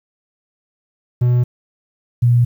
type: tone pair in turn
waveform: triangle / sine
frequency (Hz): 122.8 / 120.55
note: B2 / B2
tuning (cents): -9 / -41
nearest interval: unison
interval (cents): 32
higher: first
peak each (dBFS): -9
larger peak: neither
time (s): 1.21-1.44 / 2.22-2.45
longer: neither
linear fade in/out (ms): 10
effects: 8-bit